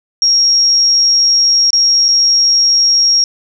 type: tone with dropouts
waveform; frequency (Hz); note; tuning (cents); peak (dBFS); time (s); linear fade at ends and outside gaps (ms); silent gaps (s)
sine; 5588; F8; 0; -7; 0.22-3.24; 1; 1.705-1.731 / 2.083-2.087
effects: none